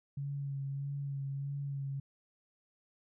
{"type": "tone with vibrato", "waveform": "sine", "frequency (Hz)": 139.4, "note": "C#3", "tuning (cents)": 10, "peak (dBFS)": -35, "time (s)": [0.17, 2], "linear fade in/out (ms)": 5, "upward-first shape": "sine", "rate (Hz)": 1.6, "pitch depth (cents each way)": 24, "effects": []}